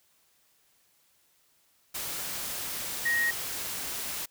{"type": "tone in noise", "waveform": "sine", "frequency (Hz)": 1880, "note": "A#6", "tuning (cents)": 14, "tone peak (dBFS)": -24, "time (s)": [3.05, 3.31], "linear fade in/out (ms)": 10, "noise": "white", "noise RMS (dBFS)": -35, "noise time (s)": [1.94, 4.26], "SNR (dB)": 8, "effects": ["white hiss -67 dBFS RMS until 4.3 s"]}